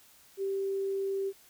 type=tone; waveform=sine; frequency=390.5 Hz; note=G4; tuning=7 cents flat; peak=-29 dBFS; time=0.37-1.33 s; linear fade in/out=50 ms; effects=white hiss -59 dBFS RMS until 1.49 s